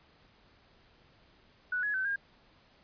sine tone with pitch steps, 1477 / 1682 / 1530 / 1616 Hz, F#6 / G#6 / G6 / G#6, -3 / +22 / -42 / -48 cents, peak -29 dBFS, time 1.72-2.16 s, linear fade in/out 5 ms, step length 110 ms, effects pink hiss -63 dBFS RMS until 2.83 s + resampled to 11025 Hz

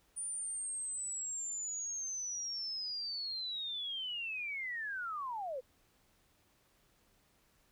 sine linear sweep, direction down, 9397 to 481.4 Hz, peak -37 dBFS, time 0.16-5.61 s, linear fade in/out 20 ms, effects pink hiss -71 dBFS RMS until 7.71 s

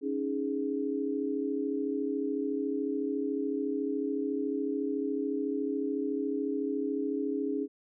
sine chord, C# suspended second, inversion none, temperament equal, 277.2 / 311.1 / 415.3 Hz, C#4 / D#4 / G#4, 0 / 0 / 0 cents, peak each -32 / -35 / -33 dBFS, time 0.01-7.68 s, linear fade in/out 50 ms, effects none

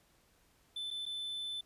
triangle tone with dropouts, 3520 Hz, A7, in tune, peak -36 dBFS, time 0.76-1.61 s, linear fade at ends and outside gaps 5 ms, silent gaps 0.905-0.91 / 1.055-1.062 s, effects pink hiss -69 dBFS RMS until 1.65 s + resampled to 32000 Hz

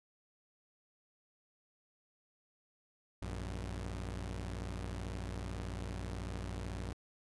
sawtooth tone pair together, 58.19 / 93.9 Hz, A#1 / F#2, -2 / +26 cents, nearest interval minor sixth, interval 828 cents, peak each -37 / -39 dBFS, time 3.22-6.93 s, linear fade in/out 0 ms, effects resampled to 24000 Hz

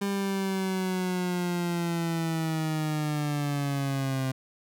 30% pulse linear sweep, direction down, 200 to 130.81 Hz, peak -24 dBFS, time 0.01-4.32 s, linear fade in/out 10 ms, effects none

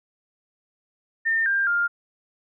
sine tone with pitch steps, 1810 / 1594 / 1403.8 Hz, A6 / G6 / F6, +48 / +28 / +9 cents, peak -19 dBFS, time 1.25-1.88 s, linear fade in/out 20 ms, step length 210 ms, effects none

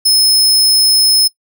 sawtooth tone, 5190 Hz, E8, 28 cents flat, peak -5 dBFS, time 0.05-1.28 s, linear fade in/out 10 ms, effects noise-tail reverb RT60 0.1 s tail -21 dB re dry

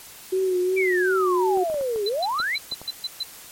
sine tone with vibrato, 370 Hz, F#4, in tune, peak -19 dBFS, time 0.32-1.64 s, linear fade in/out 10 ms, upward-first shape sine, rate 2.7 Hz, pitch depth 46 cents each way
sine exponential two-way sweep, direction down then up, 2383 to 392 to 2383 Hz, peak -22 dBFS, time 0.76-2.57 s, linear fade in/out 20 ms, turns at 2.05 s
clicks, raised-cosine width 1 ms, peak -24 dBFS, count 8, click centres 1.573 / 1.7 / 1.743 / 1.811 / 1.96 / 2.401 / 2.722 / 2.816 s
sine tone bursts, 4030 Hz, B7, 34 cents sharp, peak -24 dBFS, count 8, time 2.06-3.234 s, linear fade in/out 5 ms, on 33 ms, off 130 ms
effects white hiss -43 dBFS RMS until 3.51 s + MP3 64 kbps

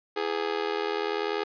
sawtooth tone with amplitude modulation, 415.3 Hz, G#4, in tune, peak -19 dBFS, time 0.16-1.44 s, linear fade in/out 10 ms, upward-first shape sine, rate 80.4 Hz, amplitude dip 90%, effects resampled to 11025 Hz + 9-bit

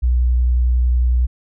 sine tone with vibrato, 61.3 Hz, B1, 12 cents flat, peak -12 dBFS, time 0.02-1.27 s, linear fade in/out 20 ms, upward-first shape sine, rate 11 Hz, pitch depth 13 cents each way, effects none

